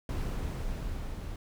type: noise with level ramp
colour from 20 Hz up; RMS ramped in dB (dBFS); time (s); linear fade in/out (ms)
brown; -32 to -38; 0.09-1.36; 2
effects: none